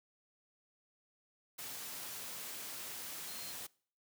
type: tone in noise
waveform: sine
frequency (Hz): 4186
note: C8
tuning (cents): 0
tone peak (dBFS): -51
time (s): 3.27-3.53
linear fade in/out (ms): 10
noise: white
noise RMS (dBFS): -45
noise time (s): 1.58-3.67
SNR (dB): -9
effects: noise-tail reverb RT60 0.5 s tail -24 dB re dry + high-pass 100 Hz 12 dB/octave